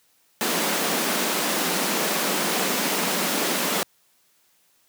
pink high-pass noise, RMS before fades -24 dBFS, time 0.41-3.83 s, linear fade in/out 0 ms, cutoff 170 Hz, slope 96 dB/octave, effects white hiss -63 dBFS RMS until 4.88 s + high-pass 100 Hz 12 dB/octave

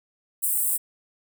pink high-pass noise, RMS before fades -24 dBFS, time 0.42-0.78 s, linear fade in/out 20 ms, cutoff 8000 Hz, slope 96 dB/octave, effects none

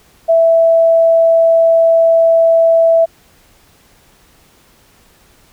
sine tone, 660 Hz, E5, 2 cents sharp, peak -6 dBFS, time 0.28-3.06 s, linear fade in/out 20 ms, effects pink hiss -49 dBFS RMS until 5.52 s

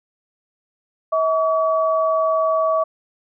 sine tone pair together, 642 / 1138 Hz, E5 / C#6, -46 / +45 cents, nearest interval minor seventh, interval 991 cents, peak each -17 / -20 dBFS, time 1.12-2.84 s, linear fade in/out 10 ms, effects none

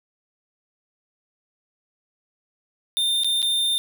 square tone with dropouts, 3614 Hz, A7, 46 cents sharp, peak -20 dBFS, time 2.97-3.78 s, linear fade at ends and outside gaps 0 ms, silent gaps 3.235-3.245 / 3.419-3.427 s, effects none

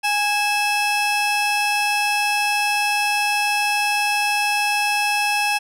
35% pulse tone pair together, 826.6 / 2613 Hz, G#5 / E7, -8 / -16 cents, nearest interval octave + minor sixth, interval 1992 cents, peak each -19 dBFS, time 0.03-5.59 s, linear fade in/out 20 ms, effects low-pass 12000 Hz 12 dB/octave

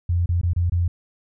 sine tone with dropouts, 87 Hz, F2, 6 cents flat, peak -17 dBFS, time 0.09-0.88 s, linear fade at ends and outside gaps 5 ms, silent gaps 0.26-0.29 / 0.414-0.432 / 0.534-0.562 / 0.698-0.72 s, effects none

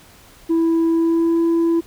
sine tone with pitch glide, 329.6 to 333.8 Hz, E4 to E4, 0 to +22 cents, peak -11 dBFS, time 0.49-1.81 s, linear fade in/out 20 ms, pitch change +22 cents, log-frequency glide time 0.91-1.39 s, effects tanh soft clip ceiling -13 dBFS + pink hiss -47 dBFS RMS until 1.86 s

